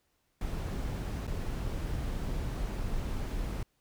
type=noise with dropouts; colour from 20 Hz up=brown; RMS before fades=-34 dBFS; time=0.41-3.63 s; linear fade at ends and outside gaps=2 ms; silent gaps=1.269-1.276 s; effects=pink hiss -75 dBFS RMS until 3.8 s